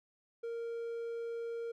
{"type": "tone", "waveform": "triangle", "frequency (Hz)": 464.5, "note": "A#4", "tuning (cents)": -6, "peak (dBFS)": -35, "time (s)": [0.43, 1.72], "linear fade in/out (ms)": 10, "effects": []}